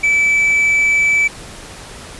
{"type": "tone", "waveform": "triangle", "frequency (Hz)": 2308, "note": "D7", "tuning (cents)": -31, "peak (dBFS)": -9, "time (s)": [0.03, 1.28], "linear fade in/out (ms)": 10, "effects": ["pink hiss -34 dBFS RMS until 2.19 s", "resampled to 24000 Hz"]}